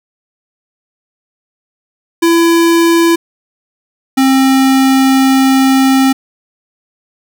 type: tone pair in turn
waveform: square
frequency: 335.4 / 266.2 Hz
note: E4 / C4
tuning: +30 / +30 cents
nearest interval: major third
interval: 400 cents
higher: first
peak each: -7 dBFS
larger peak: neither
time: 2.22-3.16 / 4.17-6.13 s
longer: second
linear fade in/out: 10 ms
effects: none